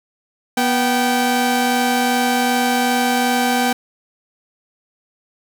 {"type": "tone pair together", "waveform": "sawtooth", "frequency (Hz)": [243.9, 774.3], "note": ["B3", "G5"], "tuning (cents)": [-21, -22], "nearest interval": "octave + minor sixth", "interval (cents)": 1999, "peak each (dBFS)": -14, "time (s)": [0.57, 3.73], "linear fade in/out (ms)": 5, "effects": ["8-bit"]}